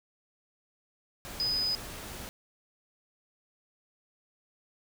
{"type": "tone in noise", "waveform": "sine", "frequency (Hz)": 4999, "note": "D#8", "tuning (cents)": 7, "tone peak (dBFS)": -27, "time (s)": [1.4, 1.75], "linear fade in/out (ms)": 0, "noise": "pink", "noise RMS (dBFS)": -42, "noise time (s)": [1.25, 2.29], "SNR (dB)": 12, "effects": []}